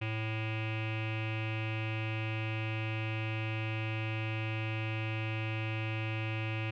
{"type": "tone with low-pass filter", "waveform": "square", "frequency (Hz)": 110, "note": "A2", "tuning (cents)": 0, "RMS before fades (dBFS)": -35, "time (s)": [0.01, 6.71], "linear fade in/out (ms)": 10, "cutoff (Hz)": 2600, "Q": 7.6, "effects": []}